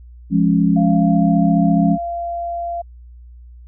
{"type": "chord", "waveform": "sine", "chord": "Db major", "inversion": "first", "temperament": "just", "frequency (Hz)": [173.24, 207.9, 277.2], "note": ["F3", "Ab3", "Db4"], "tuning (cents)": [-14, 2, 0], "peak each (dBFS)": [-15, -16, -17], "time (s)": [0.3, 1.98], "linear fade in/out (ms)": 50}
{"type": "tone", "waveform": "sine", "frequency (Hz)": 688, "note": "F5", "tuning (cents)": -26, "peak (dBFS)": -21, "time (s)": [0.76, 2.82], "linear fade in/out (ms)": 10}
{"effects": ["added 60 Hz sine -37 dBFS peak until 3.67 s"]}